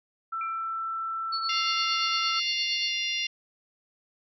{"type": "tone", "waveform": "sine", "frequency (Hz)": 1333, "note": "E6", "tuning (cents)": 19, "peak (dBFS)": -29, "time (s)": [0.32, 2.4], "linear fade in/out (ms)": 10}
{"type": "tone with exponential decay", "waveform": "sine", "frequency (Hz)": 2365, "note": "D7", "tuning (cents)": 12, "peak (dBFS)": -35, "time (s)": [0.41, 0.8], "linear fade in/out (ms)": 2, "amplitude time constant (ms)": 83}
{"type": "tone with tremolo", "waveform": "sine", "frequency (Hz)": 4423, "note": "C#8", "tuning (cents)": -5, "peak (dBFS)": -27, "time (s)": [1.32, 2.92], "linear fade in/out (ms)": 10, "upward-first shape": "triangle", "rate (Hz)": 8.7, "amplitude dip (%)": 85}
{"type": "harmonic tone", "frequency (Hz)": 698.5, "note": "F5", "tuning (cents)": 0, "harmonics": [3, 4, 5, 6, 7, 8], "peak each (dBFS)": [-34, -30, -34, -38, -39, -37], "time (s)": [1.49, 3.27], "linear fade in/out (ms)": 5}
{"effects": []}